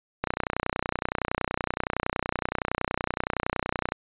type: click train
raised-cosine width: 0.5 ms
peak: -10 dBFS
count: 114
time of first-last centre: 0.24-3.921 s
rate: 30.7 Hz
effects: resampled to 8000 Hz